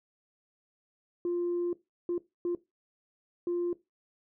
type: tone bursts at uneven times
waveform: sine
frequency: 349.2 Hz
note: F4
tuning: in tune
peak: -26 dBFS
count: 4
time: 1.25-1.73 / 2.09-2.18 / 2.45-2.55 / 3.47-3.73 s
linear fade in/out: 2 ms
effects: noise-tail reverb RT60 0.2 s tail -18 dB re dry + tanh soft clip ceiling -25 dBFS